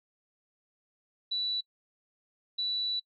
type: tone bursts at uneven times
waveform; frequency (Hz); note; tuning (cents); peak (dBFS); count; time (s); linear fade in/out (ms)
sine; 3951; B7; 0; -28; 2; 1.31-1.61 / 2.58-3; 10
effects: noise-tail reverb RT60 0.1 s tail -25 dB re dry + MP3 96 kbps